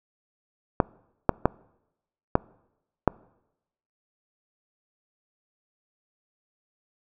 clicks, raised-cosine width 1 ms, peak -3 dBFS, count 5, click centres 0.802 / 1.293 / 1.456 / 2.354 / 3.077 s, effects noise-tail reverb RT60 0.9 s tail -25 dB re dry

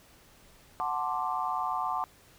sine chord, D dominant seventh, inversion first, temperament equal, 740 / 880 / 1046.5 / 1174.7 Hz, F#5 / A5 / C6 / D6, 0 / 0 / 0 / 0 cents, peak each -34 dBFS, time 0.8-2.04 s, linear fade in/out 0 ms, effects pink hiss -58 dBFS RMS until 2.38 s

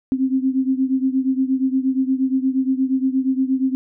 sine beating tone pair, 260.8 / 269.3 Hz, C4 / C#4, -5 / -50 cents, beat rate 8.5 Hz, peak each -18 / -21 dBFS, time 0.12-3.75 s, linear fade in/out 0 ms, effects none

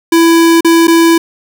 square tone with dropouts, 332.3 Hz, E4, 14 cents sharp, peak -5 dBFS, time 0.12-1.18 s, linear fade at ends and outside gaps 5 ms, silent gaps 0.608-0.646 / 0.872-0.879 s, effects none

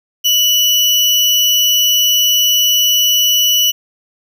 sine tone with sample-and-hold, 2960 Hz, F#7, in tune, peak -9 dBFS, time 0.24-3.72 s, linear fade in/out 20 ms, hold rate 8820 Hz, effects none

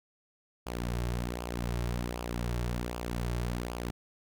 sawtooth tone with flanger, 59.7 Hz, A#1, 42 cents sharp, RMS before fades -34 dBFS, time 0.66-3.91 s, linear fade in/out 10 ms, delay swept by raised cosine 0.5 to 4.1 ms, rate 1.3 Hz, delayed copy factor -0.6, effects none

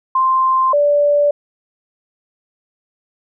sine tone pair in turn, 1046.5 / 581.8 Hz, C6 / D5, 0 / -16 cents, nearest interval minor seventh, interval 1016 cents, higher first, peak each -11 / -10 dBFS, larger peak second, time 0.15-0.73 / 0.73-1.31 s, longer neither, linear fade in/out 5 ms, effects none

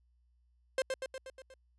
45% pulse tone with echo, 526 Hz, C5, 9 cents sharp, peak -28 dBFS, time 0.78-0.82 s, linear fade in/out 2 ms, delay 120 ms, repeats 6, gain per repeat -4 dB, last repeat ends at 1.54 s, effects added 60 Hz sine -67 dBFS peak until 1.78 s + resampled to 24000 Hz

